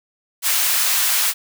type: high-pass noise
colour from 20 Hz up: white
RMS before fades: -18 dBFS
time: 0.42-1.34 s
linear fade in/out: 50 ms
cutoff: 1000 Hz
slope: 12 dB/octave
effects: none